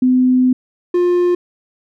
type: tone pair in turn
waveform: sine / triangle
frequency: 254.1 / 354 Hz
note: B3 / F4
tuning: +49 / +23 cents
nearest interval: tritone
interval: 574 cents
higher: second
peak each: -9 dBFS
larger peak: neither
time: 0.02-0.53 / 0.94-1.35 s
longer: first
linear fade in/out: 5 ms
effects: none

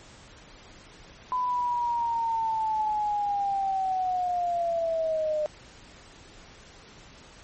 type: linear sweep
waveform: sine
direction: down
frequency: 1007 to 603 Hz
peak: -24 dBFS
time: 1.32-5.46 s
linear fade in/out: 0 ms
effects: pink hiss -50 dBFS RMS until 7.43 s + MP3 32 kbps

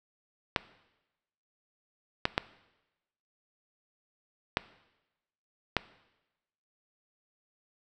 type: clicks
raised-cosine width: 0.3 ms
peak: -8 dBFS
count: 5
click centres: 0.562 / 2.254 / 2.379 / 4.571 / 5.767 s
effects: noise-tail reverb RT60 1.0 s tail -18 dB re dry

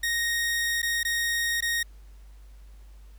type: tone with dropouts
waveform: sawtooth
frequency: 1864.7 Hz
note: A#6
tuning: in tune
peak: -21 dBFS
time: 0.03-1.83 s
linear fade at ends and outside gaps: 5 ms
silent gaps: 0.819-0.828 / 1.032-1.049 / 1.607-1.623 s
effects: added 50 Hz sine -45 dBFS peak until 3.18 s + pink hiss -63 dBFS RMS until 3.18 s

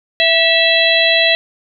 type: harmonic tone with a mistuned harmonic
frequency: 662 Hz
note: E5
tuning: 7 cents sharp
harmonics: 1 / 3 / 4 / 5 / 6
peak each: -16 / -16 / -16 / -16 / -16 dBFS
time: 0.2-1.35 s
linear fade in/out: 0 ms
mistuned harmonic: 3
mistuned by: -27 cents
effects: none

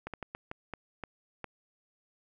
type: slowing click train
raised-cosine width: 0.5 ms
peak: -23 dBFS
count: 8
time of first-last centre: 0.07-1.443 s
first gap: 67 ms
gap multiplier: 1.35
effects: none

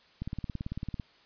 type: click train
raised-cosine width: 5 ms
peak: -22 dBFS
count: 15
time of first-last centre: 0.22-0.998 s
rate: 18 Hz
effects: white hiss -61 dBFS RMS until 1.25 s + resampled to 11025 Hz

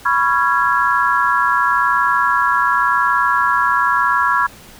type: chord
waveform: sine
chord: C# dominant seventh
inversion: third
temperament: equal with one note detuned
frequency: 987.8 / 1108.7 / 1369.7 / 1661.2 Hz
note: B5 / C#6 / E#6 / G#6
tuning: 0 / 0 / -34 / 0 cents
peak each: -18 dBFS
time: 0.05-4.47 s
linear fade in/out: 10 ms
effects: pink hiss -41 dBFS RMS until 4.79 s

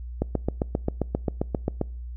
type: click train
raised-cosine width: 2 ms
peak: -10 dBFS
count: 13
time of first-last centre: 0.22-1.814 s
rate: 7.53 Hz
effects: noise-tail reverb RT60 0.5 s tail -26 dB re dry + added 60 Hz sine -33 dBFS peak until 2.16 s

